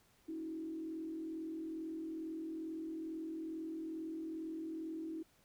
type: tone with frequency modulation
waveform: sine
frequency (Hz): 322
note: E4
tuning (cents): -41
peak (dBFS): -40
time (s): 0.28-5.23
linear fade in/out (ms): 10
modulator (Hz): 42.3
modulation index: 0.56
effects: pink hiss -70 dBFS RMS until 5.44 s